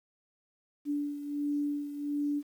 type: beating tone pair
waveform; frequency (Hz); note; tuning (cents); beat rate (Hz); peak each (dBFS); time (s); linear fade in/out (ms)
sine; 290 / 291.4; D4 / D4; -22 / -13; 1.4; -31 / -37; 0.85-2.43; 50
effects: 10-bit